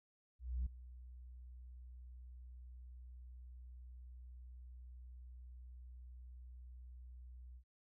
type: tone with ADSR envelope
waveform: sine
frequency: 61.74 Hz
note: B1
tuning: in tune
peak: -32 dBFS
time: 0.39-7.64 s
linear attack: 270 ms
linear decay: 8 ms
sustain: -19 dB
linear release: 80 ms
effects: tanh soft clip ceiling -34 dBFS